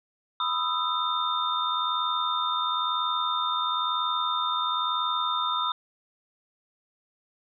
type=tone cluster; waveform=sine; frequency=995 / 1245 / 1326 / 3628 Hz; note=B5 / D#6 / E6 / A#7; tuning=+13 / +1 / +10 / -48 cents; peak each=-30 dBFS; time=0.4-5.72 s; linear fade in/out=2 ms; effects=none